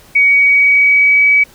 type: tone with pitch glide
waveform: sine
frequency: 2252 to 2279 Hz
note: C#7 to C#7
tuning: +27 to +47 cents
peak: -6 dBFS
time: 0.15-1.44 s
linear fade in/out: 10 ms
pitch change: +20 cents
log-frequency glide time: 0.28-1.24 s
effects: pink hiss -43 dBFS RMS until 1.54 s